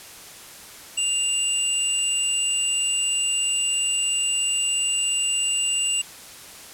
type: tone pair together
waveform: sine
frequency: 2801 / 7922 Hz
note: F7 / B8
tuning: +4 / +4 cents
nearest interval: octave + tritone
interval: 1800 cents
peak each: -23 dBFS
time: 0.97-6.02 s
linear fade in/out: 10 ms
effects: white hiss -42 dBFS RMS until 6.73 s + low-pass 12000 Hz 12 dB/octave